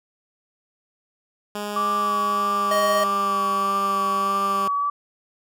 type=tone with pitch glide; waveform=10% pulse; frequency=206.9 to 198.01 Hz; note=G#3 to G3; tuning=-6 to +18 cents; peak=-19 dBFS; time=1.55-4.68 s; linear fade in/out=2 ms; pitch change=-76 cents; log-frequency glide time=1.99-3.67 s
type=tone with vibrato; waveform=sine; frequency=1157 Hz; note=D6; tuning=26 cents flat; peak=-20 dBFS; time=1.76-4.9 s; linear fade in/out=5 ms; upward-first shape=sine; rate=1.6 Hz; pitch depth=30 cents each way
type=tone; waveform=square; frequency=622.3 Hz; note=D#5; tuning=in tune; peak=-21 dBFS; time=2.71-3.04 s; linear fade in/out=5 ms
effects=none